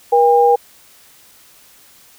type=tone pair together; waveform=sine; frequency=478.7 / 805 Hz; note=A#4 / G5; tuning=+46 / +46 cents; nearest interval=major sixth; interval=900 cents; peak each=-11 dBFS; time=0.12-0.56 s; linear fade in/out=10 ms; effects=white hiss -47 dBFS RMS until 2.18 s